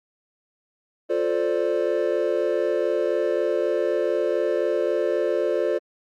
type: chord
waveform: triangle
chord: D minor seventh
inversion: first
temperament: equal with one note detuned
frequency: 352.7 / 440 / 523.3 / 587.3 Hz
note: F4 / A4 / C5 / D5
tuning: +17 / 0 / 0 / 0 cents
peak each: -24 dBFS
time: 1.09-5.79 s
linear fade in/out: 20 ms
effects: Opus 48 kbps